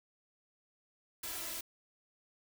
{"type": "noise with comb filter", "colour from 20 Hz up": "white", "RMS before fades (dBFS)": -41, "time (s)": [1.23, 1.61], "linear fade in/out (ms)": 5, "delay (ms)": 3, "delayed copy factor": 0.75, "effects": []}